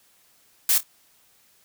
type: noise with echo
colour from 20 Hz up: blue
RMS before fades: -19 dBFS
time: 0.69-0.78 s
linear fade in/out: 2 ms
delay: 26 ms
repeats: 2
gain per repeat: -13 dB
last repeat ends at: 0.832 s
effects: white hiss -60 dBFS RMS until 1.64 s